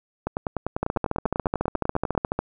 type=two click trains; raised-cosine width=1 ms; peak=-9 / -11 dBFS; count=23 / 20; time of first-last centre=0.83-2.39 / 0.27-2.151 s; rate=14.1 / 10.1 Hz; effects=none